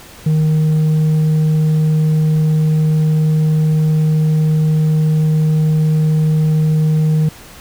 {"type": "tone with tanh clipping", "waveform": "triangle", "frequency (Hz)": 155.56, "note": "D#3", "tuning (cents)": 0, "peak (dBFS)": -11, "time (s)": [0.26, 7.29], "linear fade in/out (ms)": 5, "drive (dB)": 8, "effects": ["pink hiss -38 dBFS RMS until 7.6 s"]}